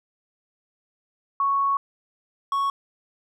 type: tone pair in turn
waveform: sine / triangle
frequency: 1108.7 / 1108.7 Hz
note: C#6 / C#6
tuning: 0 / 0 cents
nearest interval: unison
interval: 0 cents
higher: neither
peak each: -19 / -19 dBFS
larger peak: neither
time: 1.4-1.77 / 2.52-2.7 s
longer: first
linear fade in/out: 2 ms
effects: none